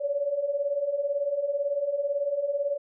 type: beating tone pair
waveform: sine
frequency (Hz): 554.4 / 572.4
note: C#5 / D5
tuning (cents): 0 / -45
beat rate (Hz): 18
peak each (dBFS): -31 / -26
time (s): 0-2.78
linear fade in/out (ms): 20
effects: none